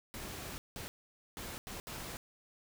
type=noise bursts at uneven times; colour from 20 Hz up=pink; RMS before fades=-44 dBFS; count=5; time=0.14-0.58 / 0.76-0.88 / 1.37-1.58 / 1.67-1.8 / 1.87-2.17 s; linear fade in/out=0 ms; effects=none